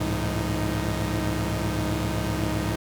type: tone cluster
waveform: sawtooth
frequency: 67.1 / 103.2 / 111 / 169.7 / 311.2 Hz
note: C2 / G#2 / A2 / F3 / D#4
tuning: +44 / -10 / +16 / -49 / 0 cents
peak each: -27 dBFS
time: 0-2.76 s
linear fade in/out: 10 ms
effects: none